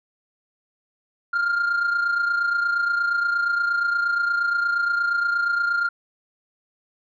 sine tone pair together, 1396.9 / 1425.4 Hz, F6 / F6, 0 / +35 cents, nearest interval unison, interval 35 cents, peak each -18 / -25 dBFS, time 1.33-5.89 s, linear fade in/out 10 ms, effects tanh soft clip ceiling -17 dBFS

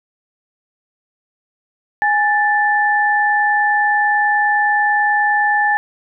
sine tone pair together, 830.6 / 1760 Hz, G#5 / A6, 0 / 0 cents, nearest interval octave + minor second, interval 1300 cents, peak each -15 dBFS, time 2.02-5.77 s, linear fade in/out 0 ms, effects none

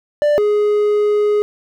triangle tone pair in turn, 590 / 417.2 Hz, D5 / G#4, +8 / +8 cents, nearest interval tritone, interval 600 cents, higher first, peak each -9 / -10 dBFS, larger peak first, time 0.22-0.38 / 0.38-1.42 s, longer second, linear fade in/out 0 ms, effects none

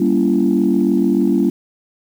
sine chord, G diminished seventh, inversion none, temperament just, 196 / 235.2 / 282.2 / 338.7 Hz, G3 / Bb3 / Db4 / Fb4, 0 / +16 / +31 / +47 cents, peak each -17 dBFS, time 0-1.5 s, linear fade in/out 5 ms, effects tanh soft clip ceiling -4 dBFS + 7-bit

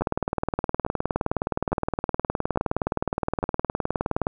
two click trains, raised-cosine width 1 ms, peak -9 / -14 dBFS, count 83 / 5, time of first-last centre 0.02-4.269 / 0.01-3.429 s, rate 19.3 / 1.17 Hz, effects none

